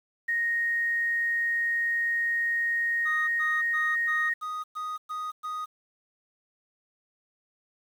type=tone; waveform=sine; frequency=1864.7 Hz; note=A#6; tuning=in tune; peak=-24 dBFS; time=0.28-4.34 s; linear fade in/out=10 ms
type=tone bursts; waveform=triangle; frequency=1244.5 Hz; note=D#6; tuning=in tune; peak=-29 dBFS; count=8; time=3.05-5.66 s; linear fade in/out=20 ms; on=230 ms; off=110 ms
effects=9-bit